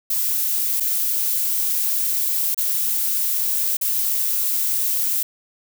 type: noise with dropouts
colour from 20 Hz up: violet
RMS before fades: -21 dBFS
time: 0.1-5.23 s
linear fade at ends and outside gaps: 5 ms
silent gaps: 0.801-0.805 / 2.546-2.577 / 3.77-3.812 s
effects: none